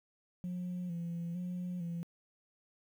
sine tone with vibrato, 174.61 Hz, F3, in tune, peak -34 dBFS, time 0.44-2.03 s, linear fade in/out 0 ms, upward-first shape square, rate 1.1 Hz, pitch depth 45 cents each way, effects tanh soft clip ceiling -34 dBFS + 11-bit

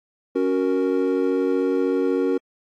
triangle chord, F# major, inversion second, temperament equal, 277.2 / 370 / 466.2 Hz, C#4 / F#4 / A#4, 0 / 0 / 0 cents, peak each -21 dBFS, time 0.35-2.38 s, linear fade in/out 10 ms, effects AAC 64 kbps

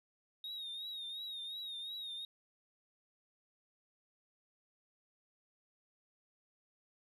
sine tone with vibrato, 3742 Hz, A#7, 6 cents sharp, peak -39 dBFS, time 0.44-2.25 s, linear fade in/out 2 ms, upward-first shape triangle, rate 2.8 Hz, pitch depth 82 cents each way, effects tanh soft clip ceiling -40 dBFS

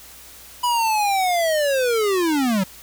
square linear sweep, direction down, 987.8 to 180.3 Hz, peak -18 dBFS, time 0.63-2.64 s, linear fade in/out 10 ms, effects added 60 Hz sine -53 dBFS peak until 2.82 s + white hiss -43 dBFS RMS until 2.82 s

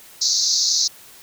white band-pass noise, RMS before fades -19 dBFS, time 0.21-0.88 s, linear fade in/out 10 ms, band 4000 to 6500 Hz, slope 96 dB/octave, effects white hiss -45 dBFS RMS until 1.22 s

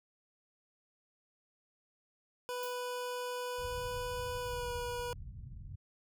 25% pulse tone with pitch glide, 494.4 to 485.3 Hz, B4 to B4, +2 to -30 cents, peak -33 dBFS, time 2.49-5.13 s, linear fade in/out 0 ms, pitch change -32 cents, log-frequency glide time 4.39-4.7 s
violet noise with exponential decay, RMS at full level -43 dBFS, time 2.63-2.84 s, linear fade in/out 0 ms, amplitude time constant 45 ms
white low-pass noise, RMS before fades -46 dBFS, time 3.58-5.76 s, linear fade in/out 10 ms, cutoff 110 Hz, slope 24 dB/octave
effects none

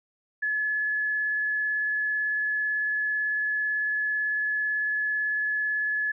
sine tone with vibrato, 1710 Hz, A6, 50 cents flat, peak -24 dBFS, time 0.42-6.12 s, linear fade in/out 10 ms, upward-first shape triangle, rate 18 Hz, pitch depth 8 cents each way, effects none

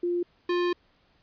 sine / square tone pair in turn, 350 / 352.6 Hz, F4 / F4, +4 / +17 cents, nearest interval unison, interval 13 cents, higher second, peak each -24 dBFS, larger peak neither, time 0.03-0.23 / 0.49-0.73 s, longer second, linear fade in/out 5 ms, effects pink hiss -65 dBFS RMS until 1.22 s + resampled to 11025 Hz

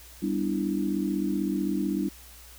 sine chord, E minor seventh, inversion first, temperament equal, 196 / 246.9 / 293.7 / 329.6 Hz, G3 / B3 / D4 / E4, 0 / 0 / 0 / 0 cents, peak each -29 / -35 / -29 / -31 dBFS, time 0.22-2.09 s, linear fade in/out 10 ms, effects added 60 Hz sine -50 dBFS peak until 2.58 s + white hiss -50 dBFS RMS until 2.58 s

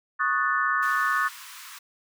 sine chord, D# half-diminished seventh, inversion third, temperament equal, 1108.7 / 1244.5 / 1480 / 1760 Hz, C#6 / D#6 / F#6 / A6, 0 / 0 / 0 / 0 cents, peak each -27 dBFS, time 0.19-1.29 s, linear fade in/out 20 ms
pink high-pass noise, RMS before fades -43 dBFS, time 0.82-1.79 s, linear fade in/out 10 ms, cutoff 970 Hz, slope 96 dB/octave
effects none

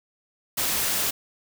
white noise, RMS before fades -25 dBFS, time 0.57-1.11 s, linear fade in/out 10 ms, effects none

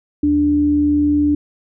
sine tone pair together, 77.73 / 293.7 Hz, D#2 / D4, -1 / 0 cents, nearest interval octave + major seventh, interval 2301 cents, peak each -24 / -12 dBFS, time 0.23-1.35 s, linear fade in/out 5 ms, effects none

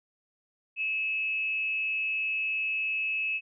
sine tone with frequency modulation, 2600 Hz, E7, 24 cents flat, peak -27 dBFS, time 0.76-3.41 s, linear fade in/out 50 ms, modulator 237 Hz, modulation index 0.24, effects none

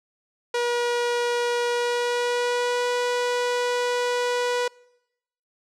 sawtooth tone with pitch glide, 480.7 to 489.4 Hz, B4 to B4, -47 to -16 cents, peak -18 dBFS, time 0.54-4.68 s, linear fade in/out 5 ms, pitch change +31 cents, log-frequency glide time 1.69-2.87 s, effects noise-tail reverb RT60 0.9 s tail -25 dB re dry + low-pass 7000 Hz 12 dB/octave

